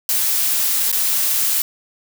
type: noise with dropouts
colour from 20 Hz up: blue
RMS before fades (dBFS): -18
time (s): 0.09-1.62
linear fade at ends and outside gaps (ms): 1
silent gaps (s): 0.916-0.926
effects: none